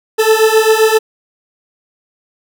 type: beating tone pair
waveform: 40% pulse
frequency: 435.7 / 443.3 Hz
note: A4 / A4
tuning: -17 / +13 cents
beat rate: 7.6 Hz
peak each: -10 dBFS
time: 0.18-0.99 s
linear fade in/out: 20 ms
effects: none